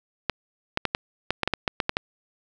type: clicks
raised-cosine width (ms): 0.3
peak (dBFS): -6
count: 12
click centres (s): 0.297 / 0.774 / 0.853 / 0.949 / 1.306 / 1.433 / 1.476 / 1.537 / 1.678 / 1.802 / 1.894 / 1.969
effects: none